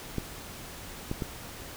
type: clicks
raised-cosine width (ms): 3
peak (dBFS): -17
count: 3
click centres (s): 0.183 / 1.114 / 1.222
effects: pink hiss -43 dBFS RMS until 1.76 s